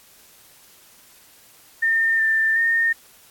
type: tone with pitch steps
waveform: sine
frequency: 1812 / 1784 / 1831 Hz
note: A#6 / A6 / A#6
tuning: -50 / +23 / -32 cents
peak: -16 dBFS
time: 1.82-2.93 s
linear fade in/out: 10 ms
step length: 370 ms
effects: white hiss -51 dBFS RMS until 3.3 s + AAC 64 kbps